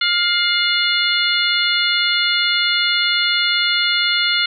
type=harmonic tone with a mistuned harmonic; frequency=702 Hz; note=F5; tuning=9 cents sharp; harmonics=2 / 3 / 4 / 5 / 6; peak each=-21 / -21 / -21 / -21 / -21 dBFS; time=0.01-4.46 s; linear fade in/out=5 ms; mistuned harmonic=4; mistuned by=+58 cents; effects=none